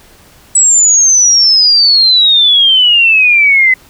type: exponential sweep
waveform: sine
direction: down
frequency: 7902 to 2021 Hz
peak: -4 dBFS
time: 0.55-3.74 s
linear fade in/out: 5 ms
effects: pink hiss -42 dBFS RMS until 3.89 s